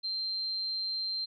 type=tone; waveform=sine; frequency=4148 Hz; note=C8; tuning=16 cents flat; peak=-31 dBFS; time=0.03-1.26 s; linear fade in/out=20 ms; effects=none